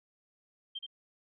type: tone with echo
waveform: sine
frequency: 3163 Hz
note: G7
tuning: 15 cents sharp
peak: -36 dBFS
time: 0.75-0.79 s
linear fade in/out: 10 ms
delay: 75 ms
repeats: 1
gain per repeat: -3 dB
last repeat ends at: 0.865 s
effects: none